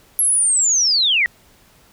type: linear sweep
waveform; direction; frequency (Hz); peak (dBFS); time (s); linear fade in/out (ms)
sine; down; 11340 to 1864.7; -13; 0.19-1.26; 0
effects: pink hiss -52 dBFS RMS until 1.92 s